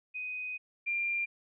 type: tone pair in turn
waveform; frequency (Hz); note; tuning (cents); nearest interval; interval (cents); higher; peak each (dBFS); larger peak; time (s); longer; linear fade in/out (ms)
sine; 2500 / 2387; D#7 / D7; +8 / +28; minor second; 80; first; -35 / -29; second; 0.14-0.58 / 0.86-1.26; first; 20
effects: none